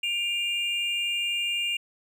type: tone pair together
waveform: triangle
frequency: 2400 / 2804 Hz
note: D7 / F7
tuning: +37 / +6 cents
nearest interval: minor third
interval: 269 cents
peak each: -29 / -25 dBFS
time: 0.03-1.77 s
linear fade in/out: 5 ms
effects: none